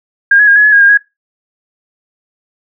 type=tone with pitch steps; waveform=sine; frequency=1615 / 1686 / 1623 / 1687 / 1703 / 1635 / 1612 / 1656 Hz; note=G#6 / G#6 / G#6 / G#6 / G#6 / G#6 / G6 / G#6; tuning=-49 / +26 / -40 / +27 / +43 / -28 / +48 / -5 cents; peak=-3 dBFS; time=0.31-0.974 s; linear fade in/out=5 ms; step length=83 ms; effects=noise-tail reverb RT60 0.2 s tail -20 dB re dry